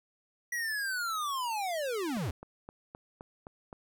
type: linear sweep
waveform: square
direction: down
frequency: 1947 to 71.6 Hz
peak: -32 dBFS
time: 0.52-2.31 s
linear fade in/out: 5 ms
type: click train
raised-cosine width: 1 ms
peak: -30 dBFS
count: 7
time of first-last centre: 2.17-3.728 s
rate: 3.85 Hz
effects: none